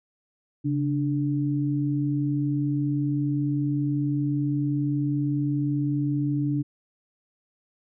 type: tone pair together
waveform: sine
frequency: 138.59 / 293.4 Hz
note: C#3 / D4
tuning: 0 / -2 cents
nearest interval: octave + minor second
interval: 1298 cents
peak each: -25 dBFS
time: 0.64-6.63 s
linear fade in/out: 20 ms
effects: none